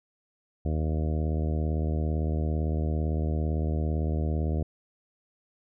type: harmonic tone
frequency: 77.78 Hz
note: D#2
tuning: in tune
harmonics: 1 / 2 / 3 / 4 / 5 / 6 / 7 / 8 / 9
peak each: -26 / -32 / -36 / -38 / -40 / -42 / -43 / -44 / -45 dBFS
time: 0.65-4.63 s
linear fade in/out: 5 ms
effects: none